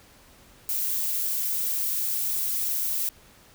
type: noise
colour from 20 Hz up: violet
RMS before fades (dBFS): -27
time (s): 0.69-3.09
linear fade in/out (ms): 0
effects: pink hiss -54 dBFS RMS until 3.54 s